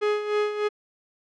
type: tone with tremolo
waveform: 45% pulse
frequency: 419 Hz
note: G#4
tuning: 15 cents sharp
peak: -20 dBFS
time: 0.01-0.69 s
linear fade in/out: 20 ms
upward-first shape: sine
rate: 3.3 Hz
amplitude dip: 65%
effects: low-pass 3000 Hz 12 dB/octave